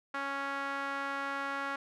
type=tone with band-pass filter; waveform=sawtooth; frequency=277.2 Hz; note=C#4; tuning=in tune; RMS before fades=-36 dBFS; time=0.14-1.76 s; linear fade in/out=5 ms; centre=1400 Hz; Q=2.1; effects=none